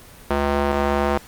square tone with band-pass filter, 71 Hz, C#2, 42 cents sharp, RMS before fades -20 dBFS, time 0.3-1.18 s, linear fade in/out 5 ms, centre 800 Hz, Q 0.88, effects pink hiss -44 dBFS RMS until 1.27 s + Opus 24 kbps

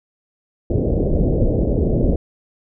pink low-pass noise, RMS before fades -17 dBFS, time 0.7-2.16 s, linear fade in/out 5 ms, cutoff 590 Hz, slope 48 dB/octave, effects none

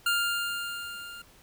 25% pulse tone with level ramp, 1401 Hz, F6, 5 cents sharp, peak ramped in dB -19 to -38 dBFS, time 0.06-1.22 s, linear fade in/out 5 ms, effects pink hiss -57 dBFS RMS until 1.42 s

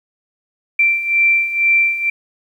sine beating tone pair, 2349 / 2351.1 Hz, D7 / D7, 0 / +1 cents, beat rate 2.1 Hz, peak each -18 / -13 dBFS, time 0.79-2.1 s, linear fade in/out 5 ms, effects 8-bit

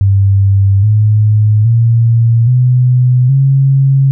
sine tone with pitch steps, 98.4 / 106.69 / 115.67 / 125.42 / 135.98 Hz, G2 / G#2 / A#2 / B2 / C#3, +7 / +47 / -13 / +27 / -33 cents, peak -5 dBFS, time 0.01-4.11 s, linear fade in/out 0 ms, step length 820 ms, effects none

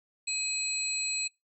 sine tone cluster, 2530 / 4125 / 7820 Hz, D#7 / C8 / B8, +28 / -25 / -18 cents, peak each -33 / -35 / -33 dBFS, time 0.27-1.28 s, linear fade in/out 10 ms, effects noise-tail reverb RT60 0.2 s tail -24 dB re dry

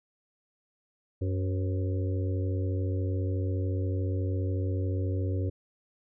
harmonic tone with a mistuned harmonic, 94.1 Hz, F#2, 30 cents sharp, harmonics 1 / 3 / 4 / 5 / 6, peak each -27 / -37 / -39 / -41 / -43 dBFS, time 1.21-5.5 s, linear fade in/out 10 ms, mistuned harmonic 6, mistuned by -73 cents, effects none

